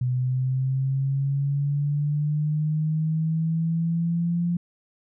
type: linear sweep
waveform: sine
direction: up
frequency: 124.9 to 173.9 Hz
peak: -21 dBFS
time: 0.01-4.57 s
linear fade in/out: 5 ms
effects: none